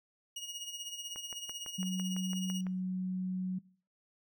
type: tone with tremolo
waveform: 25% pulse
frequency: 2879 Hz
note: F#7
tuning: 48 cents flat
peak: -34 dBFS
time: 0.36-2.61 s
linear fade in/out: 5 ms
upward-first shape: sine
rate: 16 Hz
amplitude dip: 60%
type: click train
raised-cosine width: 0.5 ms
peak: -32 dBFS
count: 10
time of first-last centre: 1.16-2.668 s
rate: 5.97 Hz
type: tone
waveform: sine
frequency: 185 Hz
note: F#3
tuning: in tune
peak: -32 dBFS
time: 1.78-3.59 s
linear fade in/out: 10 ms
effects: noise-tail reverb RT60 0.5 s tail -22 dB re dry